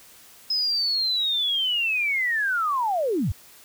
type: linear sweep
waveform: sine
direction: down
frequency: 5130 to 62 Hz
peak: -21 dBFS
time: 0.5-3.32 s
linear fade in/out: 5 ms
effects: white hiss -50 dBFS RMS until 3.64 s